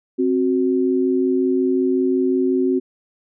sine tone pair together, 263.8 / 369.3 Hz, C4 / F#4, +14 / -3 cents, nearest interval tritone, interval 583 cents, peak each -18 dBFS, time 0.18-2.8 s, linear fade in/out 20 ms, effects none

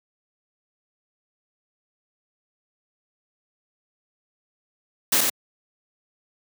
white noise with echo, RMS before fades -19 dBFS, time 5.12-5.21 s, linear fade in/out 5 ms, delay 89 ms, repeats 1, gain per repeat -3 dB, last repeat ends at 5.299 s, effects high-pass 150 Hz 12 dB/octave

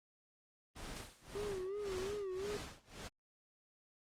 pink noise with tremolo, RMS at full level -45 dBFS, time 0.75-3.09 s, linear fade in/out 20 ms, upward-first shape sine, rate 1.8 Hz, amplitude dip 95%
white noise with exponential decay, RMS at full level -45 dBFS, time 0.96-1.47 s, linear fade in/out 5 ms, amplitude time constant 110 ms
triangle tone with vibrato, 392 Hz, G4, in tune, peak -37 dBFS, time 1.35-2.57 s, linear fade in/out 2 ms, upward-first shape sine, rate 2.8 Hz, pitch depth 110 cents each way
effects low-pass 8000 Hz 12 dB/octave + Opus 24 kbps

